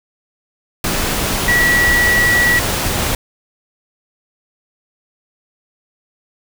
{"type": "tone in noise", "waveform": "sine", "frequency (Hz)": 1936, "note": "B6", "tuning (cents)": -35, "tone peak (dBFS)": -11, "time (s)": [1.48, 2.59], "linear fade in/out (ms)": 2, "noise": "pink", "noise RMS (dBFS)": -18, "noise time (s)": [0.84, 3.15], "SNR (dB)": 4, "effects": []}